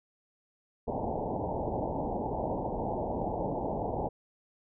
white low-pass noise, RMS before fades -33 dBFS, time 0.87-4.09 s, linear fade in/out 10 ms, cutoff 910 Hz, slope 96 dB/octave, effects none

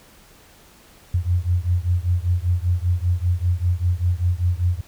sine beating tone pair, 86.4 / 91.5 Hz, F2 / F#2, -18 / -19 cents, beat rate 5.1 Hz, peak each -20 / -21 dBFS, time 1.14-4.81 s, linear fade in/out 5 ms, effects pink hiss -50 dBFS RMS until 4.87 s

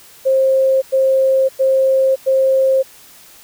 sine tone bursts, 531 Hz, C5, 25 cents sharp, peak -10 dBFS, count 4, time 0.25-2.83 s, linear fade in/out 20 ms, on 570 ms, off 100 ms, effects white hiss -43 dBFS RMS until 3.43 s

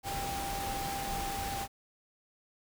sine tone in noise, 792 Hz, G5, 18 cents sharp, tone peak -36 dBFS, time 0.03-1.68 s, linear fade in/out 50 ms, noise pink, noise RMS -38 dBFS, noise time 0.03-1.68 s, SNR -1 dB, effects none

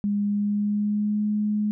sine tone with pitch glide, 204.2 to 210.1 Hz, G#3 to G#3, -29 to +20 cents, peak -21 dBFS, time 0.04-1.71 s, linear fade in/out 0 ms, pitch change +49 cents, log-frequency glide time 0.22-1.24 s, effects none

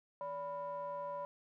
triangle ring-modulated tone, 206.7 Hz, G#3, 8 cents flat, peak -34 dBFS, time 0.21-1.25 s, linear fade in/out 0 ms, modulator 782 Hz, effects none

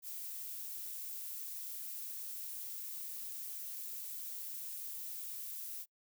violet noise, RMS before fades -44 dBFS, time 0.02-5.86 s, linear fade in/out 50 ms, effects noise-tail reverb RT60 0.1 s tail -25 dB re dry

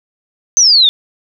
sine exponential sweep, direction down, 6290 to 3502 Hz, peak -5 dBFS, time 0.57-0.89 s, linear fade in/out 0 ms, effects none

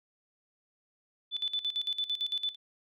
sine tone with tremolo, 3498 Hz, A7, 11 cents flat, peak -28 dBFS, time 1.31-2.56 s, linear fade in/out 50 ms, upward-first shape square, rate 8.9 Hz, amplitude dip 80%, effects none

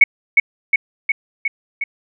sine tone with echo, 2217 Hz, C#7, in tune, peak -3 dBFS, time 0.01-0.04 s, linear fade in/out 5 ms, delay 360 ms, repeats 5, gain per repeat -3 dB, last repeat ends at 1.84 s, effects none

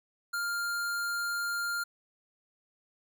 square tone, 1401 Hz, F6, 5 cents sharp, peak -31 dBFS, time 0.33-1.84 s, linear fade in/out 10 ms, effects none

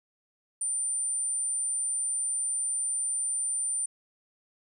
sine tone, 9130 Hz, D9, 50 cents flat, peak -27 dBFS, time 0.61-3.86 s, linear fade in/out 5 ms, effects 11-bit

